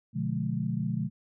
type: chord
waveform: sine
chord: B diminished seventh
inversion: none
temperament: just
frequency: 123.47 / 148.16 / 177.8 / 213.4 Hz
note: B2 / D3 / F3 / Ab3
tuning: 0 / +16 / +31 / +47 cents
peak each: -33 dBFS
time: 0.13-1.1 s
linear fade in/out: 50 ms
effects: none